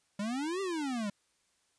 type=exponential two-way sweep; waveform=square; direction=up then down; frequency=196 to 400 to 196 Hz; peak=-33 dBFS; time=0.19-1.1 s; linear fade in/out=5 ms; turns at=0.61 s; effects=white hiss -73 dBFS RMS until 1.78 s + resampled to 22050 Hz